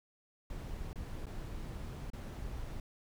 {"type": "noise with dropouts", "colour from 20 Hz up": "brown", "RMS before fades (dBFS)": -42, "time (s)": [0.5, 2.8], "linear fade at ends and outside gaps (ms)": 2, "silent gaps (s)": [[0.931, 0.957], [1.258, 1.266], [2.102, 2.133]], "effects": []}